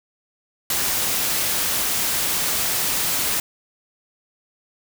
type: noise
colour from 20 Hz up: white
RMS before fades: -22 dBFS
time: 0.7-3.4 s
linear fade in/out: 2 ms
effects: none